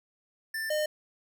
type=tone pair in turn; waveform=square; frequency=1776 / 608.6 Hz; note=A6 / D#5; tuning=+16 / -38 cents; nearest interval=octave + perfect fifth; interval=1854 cents; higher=first; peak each=-32 / -27 dBFS; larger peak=second; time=0.54-0.7 / 0.7-0.86 s; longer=neither; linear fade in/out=5 ms; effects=none